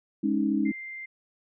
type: chord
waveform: sine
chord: Ab suspended fourth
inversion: none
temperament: just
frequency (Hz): 207.7 / 276.9 / 311.5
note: Ab3 / Db4 / Eb4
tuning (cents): 0 / -2 / +2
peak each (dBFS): -27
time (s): 0.23-0.72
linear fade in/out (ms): 10
type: tone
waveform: sine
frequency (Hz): 2093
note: C7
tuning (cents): 0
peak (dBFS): -36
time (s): 0.65-1.06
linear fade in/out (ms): 10
effects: none